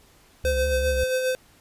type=tone with vibrato; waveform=triangle; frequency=69.3 Hz; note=C#2; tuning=in tune; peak=-23 dBFS; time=0.44-1.04 s; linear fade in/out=5 ms; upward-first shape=sine; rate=5.2 Hz; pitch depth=100 cents each way
type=tone with tremolo; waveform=square; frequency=514 Hz; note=C5; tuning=31 cents flat; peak=-21 dBFS; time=0.45-1.35 s; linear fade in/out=0 ms; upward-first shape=sine; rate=7.5 Hz; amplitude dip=40%
effects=pink hiss -56 dBFS RMS until 1.6 s + resampled to 32000 Hz